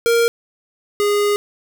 square tone pair in turn, 466.2 / 411.6 Hz, A#4 / G#4, 0 / -16 cents, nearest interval major second, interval 216 cents, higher first, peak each -13 / -15 dBFS, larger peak first, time 0.06-0.28 / 1-1.36 s, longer second, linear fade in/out 0 ms, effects none

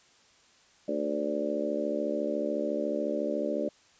harmonic tone with a mistuned harmonic, 74 Hz, D2, 14 cents sharp, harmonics 3 / 4 / 5 / 6 / 7 / 8, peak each -36 / -34 / -36 / -37 / -37 / -32 dBFS, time 0.88-3.69 s, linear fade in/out 5 ms, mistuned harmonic 8, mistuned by -24 cents, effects white hiss -61 dBFS RMS until 3.99 s + resampled to 16000 Hz

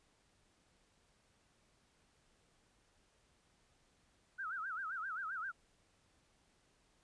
sine tone with vibrato, 1422 Hz, F6, 31 cents sharp, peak -39 dBFS, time 4.38-5.52 s, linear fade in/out 20 ms, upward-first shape sine, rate 7.6 Hz, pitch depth 210 cents each way, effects pink hiss -73 dBFS RMS until 7.03 s + resampled to 22050 Hz

